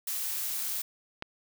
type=noise; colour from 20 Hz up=blue; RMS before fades=-33 dBFS; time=0.07-0.82 s; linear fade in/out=5 ms
type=click; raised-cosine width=0.3 ms; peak=-19 dBFS; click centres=1.224 s
effects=none